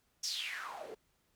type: noise with band-pass filter sweep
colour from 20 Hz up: white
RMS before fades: -41 dBFS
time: 0.23-0.95 s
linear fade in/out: 10 ms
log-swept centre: 6100 to 390 Hz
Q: 6.4
effects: pink hiss -75 dBFS RMS until 1.35 s

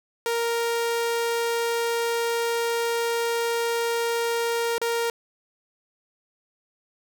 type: tone with dropouts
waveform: sawtooth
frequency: 466.2 Hz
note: A#4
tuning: in tune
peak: -19 dBFS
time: 0.26-5.1 s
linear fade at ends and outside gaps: 1 ms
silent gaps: 4.781-4.815 s
effects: none

